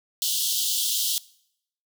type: high-pass noise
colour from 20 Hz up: pink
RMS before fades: -25 dBFS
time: 0.22-1.18 s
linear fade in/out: 0 ms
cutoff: 3000 Hz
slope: 96 dB/octave
effects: noise-tail reverb RT60 0.7 s tail -21 dB re dry